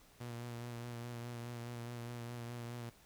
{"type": "tone with vibrato", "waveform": "sawtooth", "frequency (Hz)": 119.2, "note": "A#2", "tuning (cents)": 39, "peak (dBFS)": -39, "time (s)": [0.2, 2.9], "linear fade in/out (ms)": 10, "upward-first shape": "sine", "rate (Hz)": 4.8, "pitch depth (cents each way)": 27, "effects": ["pink hiss -64 dBFS RMS until 3.05 s"]}